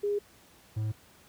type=tone pair in turn; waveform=sine / triangle; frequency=409.4 / 108.18 Hz; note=G#4 / A2; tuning=-25 / -29 cents; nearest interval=octave + major seventh; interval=2304 cents; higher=first; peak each=-26 dBFS; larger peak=neither; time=0.03-0.19 / 0.76-0.92 s; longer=neither; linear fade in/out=10 ms; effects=pink hiss -58 dBFS RMS until 1.28 s + high-pass 60 Hz 12 dB/octave